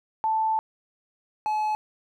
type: tone pair in turn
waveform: sine / triangle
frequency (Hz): 880 / 855.4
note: A5 / A5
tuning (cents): 0 / -49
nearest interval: unison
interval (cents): 49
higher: first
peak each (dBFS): -21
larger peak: neither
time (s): 0.24-0.59 / 1.46-1.75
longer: first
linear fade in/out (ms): 0
effects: none